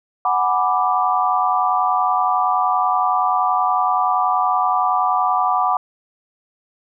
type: chord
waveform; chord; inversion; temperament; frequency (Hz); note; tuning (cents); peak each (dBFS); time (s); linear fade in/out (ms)
sine; G# half-diminished seventh; third; equal; 740 / 830.6 / 987.8 / 1174.7; F#5 / G#5 / B5 / D6; 0 / 0 / 0 / 0; -19 / -25 / -21 / -19; 0.25-5.77; 2
effects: none